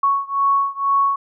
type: beating tone pair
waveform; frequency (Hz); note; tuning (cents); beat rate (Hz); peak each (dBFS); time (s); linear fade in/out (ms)
sine; 1108.7 / 1110.8; C#6 / C#6; 0 / +3; 2.1; -18 / -19; 0.03-1.16; 5
effects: none